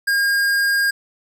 sine tone with tanh clipping, 1618 Hz, G#6, 46 cents flat, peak -17 dBFS, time 0.07-0.91 s, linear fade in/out 10 ms, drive 18 dB, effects none

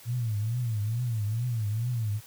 sine tone with vibrato, 113.4 Hz, A#2, 47 cents flat, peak -26 dBFS, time 0.05-2.21 s, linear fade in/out 50 ms, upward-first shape triangle, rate 2.3 Hz, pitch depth 190 cents each way, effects white hiss -51 dBFS RMS until 2.26 s

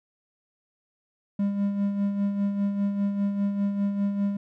triangle tone with tremolo, 200.8 Hz, G3, 42 cents sharp, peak -19 dBFS, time 1.39-4.37 s, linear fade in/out 5 ms, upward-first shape sine, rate 5 Hz, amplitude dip 50%, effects none

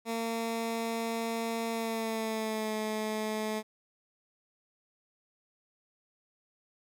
15% pulse tone with pitch glide, 228.4 to 216 Hz, A#3 to A3, -35 to -32 cents, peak -25 dBFS, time 0.05-3.63 s, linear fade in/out 50 ms, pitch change -97 cents, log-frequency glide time 1.7-2.74 s, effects none

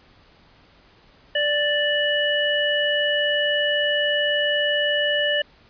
harmonic tone, 587.3 Hz, D5, in tune, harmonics 1 / 3 / 5, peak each -23 / -23 / -23 dBFS, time 1.35-5.42 s, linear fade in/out 5 ms, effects pink hiss -54 dBFS RMS until 5.69 s + resampled to 11025 Hz

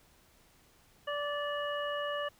harmonic tone, 582 Hz, D5, 16 cents flat, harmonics 1 / 2 / 3 / 5, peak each -35 / -38 / -40 / -42 dBFS, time 1.07-2.29 s, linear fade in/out 10 ms, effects pink hiss -64 dBFS RMS until 2.39 s

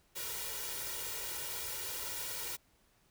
white noise with comb filter, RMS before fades -40 dBFS, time 0.15-2.57 s, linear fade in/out 20 ms, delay 2.1 ms, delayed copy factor +0.9, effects pink hiss -70 dBFS RMS until 3.1 s

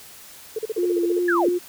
sine tone bursts, 440 Hz, A4, in tune, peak -22 dBFS, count 10, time 0.56-1.191 s, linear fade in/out 5 ms, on 28 ms, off 39 ms
sine tone with vibrato, 349.2 Hz, F4, in tune, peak -19 dBFS, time 0.77-1.59 s, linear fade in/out 20 ms, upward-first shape sine, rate 2.9 Hz, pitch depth 29 cents each way
sine linear sweep, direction down, 1760 to 248.9 Hz, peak -19 dBFS, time 1.28-1.49 s, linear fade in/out 5 ms
effects white hiss -44 dBFS RMS until 1.68 s

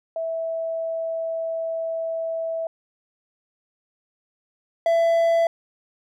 sine / triangle tone pair in turn, 655 / 668 Hz, E5 / E5, -11 / +23 cents, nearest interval unison, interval 34 cents, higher second, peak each -24 / -14 dBFS, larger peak second, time 0.16-2.67 / 4.86-5.47 s, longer first, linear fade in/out 2 ms, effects none

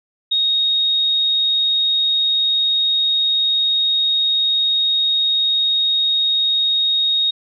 sine tone, 3739 Hz, A#7, 4 cents sharp, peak -14 dBFS, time 0.31-7.31 s, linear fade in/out 10 ms, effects none

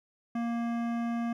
sine tone with hard clipping, 234 Hz, A#3, 7 cents sharp, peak -31 dBFS, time 0.35-1.33 s, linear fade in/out 5 ms, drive 15 dB, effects none

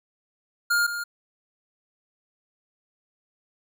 square tone pair in turn, 1412 / 1412 Hz, F6 / F6, +19 / +19 cents, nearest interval unison, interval 0 cents, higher neither, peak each -20 / -29 dBFS, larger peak first, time 0.7-0.87 / 0.87-1.04 s, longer neither, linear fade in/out 10 ms, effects none

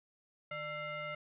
sine tone with frequency modulation, 1346 Hz, E6, 36 cents sharp, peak -38 dBFS, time 0.51-1.15 s, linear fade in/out 5 ms, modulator 749 Hz, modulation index 1.5, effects none

